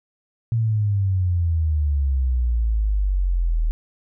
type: exponential sweep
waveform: sine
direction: down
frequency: 116.54 to 38.89 Hz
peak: -17 dBFS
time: 0.52-3.71 s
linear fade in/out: 0 ms
effects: none